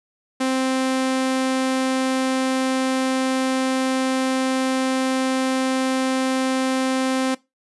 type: tone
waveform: sawtooth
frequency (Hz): 261.6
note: C4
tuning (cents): 0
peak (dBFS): -15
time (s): 0.4-7.35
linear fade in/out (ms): 10
effects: noise-tail reverb RT60 0.2 s tail -19 dB re dry + resampled to 24000 Hz